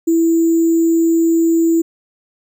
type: tone with sample-and-hold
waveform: sine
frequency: 330.4 Hz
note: E4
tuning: 4 cents sharp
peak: -10 dBFS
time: 0.07-1.82 s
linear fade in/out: 10 ms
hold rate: 7350 Hz
effects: none